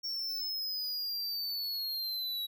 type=linear sweep; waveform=square; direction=down; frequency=5500 to 3870 Hz; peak=-34 dBFS; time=0.03-2.47 s; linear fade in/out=20 ms; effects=none